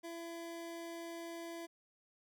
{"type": "tone", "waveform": "25% pulse", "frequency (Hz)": 336, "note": "E4", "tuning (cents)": 33, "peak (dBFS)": -40, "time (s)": [0.03, 1.67], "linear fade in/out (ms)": 20, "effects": []}